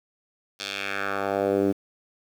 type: tone with band-pass filter sweep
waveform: 10% pulse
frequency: 99 Hz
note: G2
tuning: 18 cents sharp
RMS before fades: -26 dBFS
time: 0.59-1.73 s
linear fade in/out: 20 ms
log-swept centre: 4400 to 290 Hz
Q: 1.8
effects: 8-bit